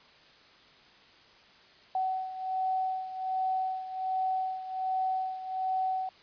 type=beating tone pair; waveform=sine; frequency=753 / 754.3 Hz; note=F#5 / F#5; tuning=+30 / +33 cents; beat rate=1.3 Hz; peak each=-30 / -35 dBFS; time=1.95-6.09 s; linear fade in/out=2 ms; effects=white hiss -57 dBFS RMS until 6.22 s + resampled to 11025 Hz